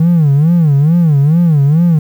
triangle tone with vibrato, 155.56 Hz, D#3, in tune, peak -3 dBFS, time 0-1.99 s, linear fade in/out 5 ms, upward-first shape sine, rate 2.3 Hz, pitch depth 200 cents each way, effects tanh soft clip ceiling -1 dBFS + 7-bit

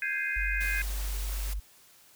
sine chord, Ab major seventh, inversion third, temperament equal with one note detuned, 1581.6 / 1661.2 / 2093 / 2489 Hz, G6 / Ab6 / C7 / Eb7, +15 / 0 / 0 / 0 cents, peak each -34 dBFS, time 0.02-0.82 s, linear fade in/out 2 ms
sine tone, 49.22 Hz, G1, 8 cents sharp, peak -30 dBFS, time 0.36-1.6 s, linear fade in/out 10 ms
white noise, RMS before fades -41 dBFS, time 0.6-1.54 s, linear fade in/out 10 ms
effects white hiss -58 dBFS RMS until 2.15 s

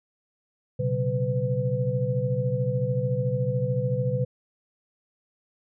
sine tone cluster, 122.1 / 135.8 / 186.6 / 502 Hz, B2 / C#3 / F#3 / B4, -19 / -35 / +15 / +28 cents, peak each -27 / -27 / -34 / -28 dBFS, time 0.79-4.25 s, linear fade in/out 10 ms, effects none

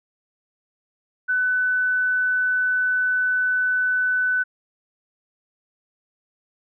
sine tone, 1500 Hz, F#6, 23 cents sharp, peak -18 dBFS, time 1.28-4.44 s, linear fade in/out 20 ms, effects none

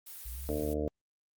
blue noise, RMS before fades -46 dBFS, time 0.06-0.74 s, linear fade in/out 10 ms
sine linear sweep, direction up, 55.8 to 82.41 Hz, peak -39 dBFS, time 0.25-0.64 s, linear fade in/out 10 ms
harmonic tone, 75.1 Hz, D2, 39 cents sharp, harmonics 1 / 2 / 3 / 4 / 5 / 6 / 7 / 8 / 9, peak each -36 / -44 / -42 / -36 / -45 / -35 / -41 / -40 / -45 dBFS, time 0.49-0.88 s, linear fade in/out 0 ms
effects Opus 32 kbps

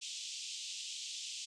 pink band-pass noise, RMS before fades -44 dBFS, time 0.01-1.46 s, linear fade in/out 20 ms, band 2800 to 7900 Hz, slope 48 dB/octave, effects none

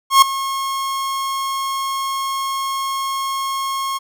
45% pulse tone with ADSR envelope, 1084 Hz, C#6, 39 cents flat, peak -4 dBFS, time 0.1-3.99 s, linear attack 120 ms, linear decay 5 ms, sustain -16 dB, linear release 24 ms, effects none

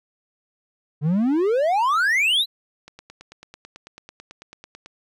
triangle exponential sweep, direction up, 140 to 4106 Hz, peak -15 dBFS, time 1.01-2.46 s, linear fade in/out 50 ms
click train, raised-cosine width 0.2 ms, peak -24 dBFS, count 19, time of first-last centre 2.88-4.86 s, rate 9.09 Hz
effects none

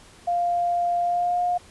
sine tone with pitch glide, 698.5 to 711.1 Hz, F5 to F5, 0 to +31 cents, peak -20 dBFS, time 0.27-1.58 s, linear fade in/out 10 ms, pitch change +31 cents, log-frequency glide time 1-1.41 s, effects pink hiss -50 dBFS RMS until 1.7 s + resampled to 24000 Hz

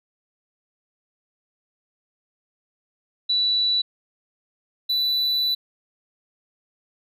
sine / triangle tone pair in turn, 3951 / 3973 Hz, B7 / B7, 0 / +10 cents, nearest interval unison, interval 10 cents, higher second, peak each -18 dBFS, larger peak neither, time 3.29-3.82 / 4.89-5.55 s, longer second, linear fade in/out 10 ms, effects none

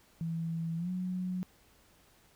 sine tone with pitch glide, 164.81 to 182.87 Hz, E3 to F#3, 0 to -20 cents, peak -32 dBFS, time 0.21-1.43 s, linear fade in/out 0 ms, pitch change +180 cents, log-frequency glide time 0.77-0.9 s, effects pink hiss -64 dBFS RMS until 2.35 s

